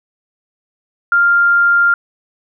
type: tone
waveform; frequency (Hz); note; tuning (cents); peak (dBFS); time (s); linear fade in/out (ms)
sine; 1396.9; F6; 0; -8; 1.12-1.94; 2
effects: none